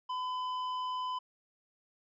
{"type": "tone with hard clipping", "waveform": "sine", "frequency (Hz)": 1009, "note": "B5", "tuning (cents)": 37, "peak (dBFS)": -35, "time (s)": [0.09, 1.19], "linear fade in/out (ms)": 10, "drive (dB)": 9, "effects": ["low-pass 5000 Hz 12 dB/octave"]}